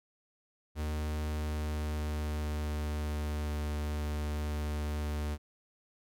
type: tone with pitch glide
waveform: 45% pulse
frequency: 76.1 to 74.84 Hz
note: D#2 to D2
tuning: -38 to +33 cents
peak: -32 dBFS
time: 0.75-5.38 s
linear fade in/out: 50 ms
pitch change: -29 cents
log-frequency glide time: 1.25-3.48 s
effects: none